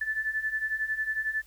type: beating tone pair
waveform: sine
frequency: 1743 / 1754 Hz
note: A6 / A6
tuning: -17 / -6 cents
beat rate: 11 Hz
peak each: -33 / -29 dBFS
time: 0.01-1.42 s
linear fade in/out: 5 ms
effects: added 50 Hz sine -56 dBFS peak until 1.46 s + white hiss -60 dBFS RMS until 1.46 s